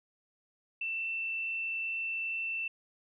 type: tone with frequency modulation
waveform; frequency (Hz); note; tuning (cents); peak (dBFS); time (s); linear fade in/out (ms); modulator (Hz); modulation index
sine; 2676; E7; +25; -32; 0.81-2.68; 5; 50.3; 0.54
effects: none